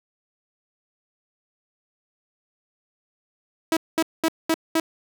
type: tone bursts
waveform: sawtooth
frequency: 324 Hz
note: E4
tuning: 30 cents flat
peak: -14 dBFS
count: 5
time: 3.72-4.8 s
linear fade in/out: 2 ms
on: 48 ms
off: 210 ms
effects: none